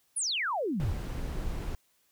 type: exponential sweep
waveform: sine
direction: down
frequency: 10770 to 70.8 Hz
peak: -28 dBFS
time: 0.16-0.93 s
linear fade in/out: 10 ms
type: noise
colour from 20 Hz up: brown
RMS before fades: -34 dBFS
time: 0.8-1.75 s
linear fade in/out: 0 ms
effects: white hiss -70 dBFS RMS until 2.11 s